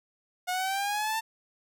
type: exponential sweep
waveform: sawtooth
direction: up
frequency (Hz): 720 to 900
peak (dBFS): -24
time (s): 0.47-1.21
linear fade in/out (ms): 20
effects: none